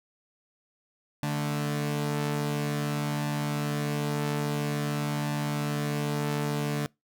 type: tone pair together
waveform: sawtooth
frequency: 146.83 / 220 Hz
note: D3 / A3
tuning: 0 / 0 cents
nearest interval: perfect fifth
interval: 700 cents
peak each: -24 / -30 dBFS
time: 1.23-6.86 s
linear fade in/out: 0 ms
effects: noise-tail reverb RT60 0.2 s tail -25 dB re dry